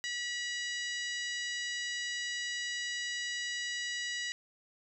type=harmonic tone; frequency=970 Hz; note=B5; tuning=31 cents flat; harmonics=2 / 3 / 4 / 5 / 6 / 7 / 8; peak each=-37 / -41 / -43 / -45 / -47 / -48 / -49 dBFS; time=0.04-4.32 s; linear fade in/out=0 ms; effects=none